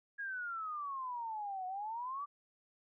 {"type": "exponential two-way sweep", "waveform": "sine", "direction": "down then up", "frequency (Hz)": [1661.2, 730, 1180], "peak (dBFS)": -38, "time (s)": [0.18, 2.26], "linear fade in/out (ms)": 20, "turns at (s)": 1.66, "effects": []}